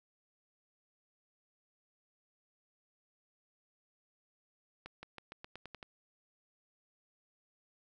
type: accelerating click train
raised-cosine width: 0.3 ms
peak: -30 dBFS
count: 9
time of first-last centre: 4.86-5.828 s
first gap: 170 ms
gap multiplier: 0.9
effects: none